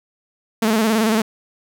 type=tone with vibrato; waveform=sawtooth; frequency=220 Hz; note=A3; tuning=in tune; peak=-11 dBFS; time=0.62-1.22 s; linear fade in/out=5 ms; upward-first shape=square; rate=18 Hz; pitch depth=52 cents each way; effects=none